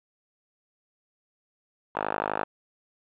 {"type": "tone with band-pass filter", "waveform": "5% pulse", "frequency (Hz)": 51.91, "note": "G#1", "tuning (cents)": 0, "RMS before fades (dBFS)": -30, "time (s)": [1.95, 2.45], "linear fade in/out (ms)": 5, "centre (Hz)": 1000, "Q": 5.7, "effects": ["resampled to 8000 Hz", "9-bit"]}